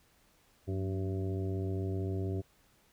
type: harmonic tone with a mistuned harmonic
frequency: 95.7 Hz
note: G2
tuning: 41 cents flat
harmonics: 1 / 2 / 3 / 4 / 5 / 6 / 7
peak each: -33 / -42 / -41 / -39 / -51 / -52 / -49 dBFS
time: 0.67-2.42 s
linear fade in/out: 20 ms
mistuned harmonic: 2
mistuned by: -79 cents
effects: pink hiss -67 dBFS RMS until 2.92 s